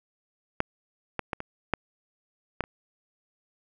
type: clicks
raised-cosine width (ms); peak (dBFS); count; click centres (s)
0.5; -8 / -13 / -14 / -19 / -8 / -10 / -24; 7; 0.604 / 1.193 / 1.332 / 1.404 / 1.737 / 2.607 / 2.639
effects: none